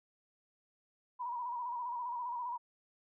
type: tone with vibrato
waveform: sine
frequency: 970 Hz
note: B5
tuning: 31 cents flat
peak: -36 dBFS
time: 1.19-2.58 s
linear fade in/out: 20 ms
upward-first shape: square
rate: 15 Hz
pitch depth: 48 cents each way
effects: none